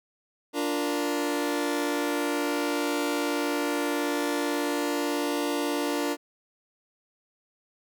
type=chord; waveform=sawtooth; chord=Bb major; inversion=first; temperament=just; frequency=291.4 / 349.6 / 466.2 Hz; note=D4 / F4 / Bb4; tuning=-13 / +2 / 0 cents; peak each=-24 / -28 / -28 dBFS; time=0.53-6.17 s; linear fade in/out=50 ms; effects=none